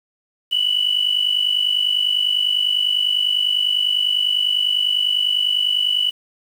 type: tone pair together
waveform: sine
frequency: 2940 / 2990 Hz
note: F#7 / F#7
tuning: -12 / +17 cents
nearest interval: unison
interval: 29 cents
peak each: -18 dBFS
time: 0.51-6.11 s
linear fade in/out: 20 ms
effects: tanh soft clip ceiling -9 dBFS + 7-bit